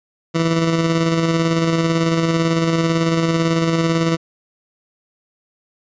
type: tone with tremolo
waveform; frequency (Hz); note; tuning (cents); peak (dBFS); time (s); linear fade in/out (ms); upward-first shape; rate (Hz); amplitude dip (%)
20% pulse; 164.81; E3; 0; -9; 0.34-4.17; 20; square; 18; 30
effects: resampled to 16000 Hz